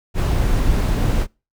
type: noise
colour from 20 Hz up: brown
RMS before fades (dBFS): -17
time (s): 0.14-1.27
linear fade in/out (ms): 50
effects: noise-tail reverb RT60 0.3 s tail -26 dB re dry